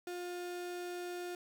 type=tone; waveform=35% pulse; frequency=354.5 Hz; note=F4; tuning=26 cents sharp; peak=-38 dBFS; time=0.07-1.35 s; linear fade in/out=2 ms; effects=none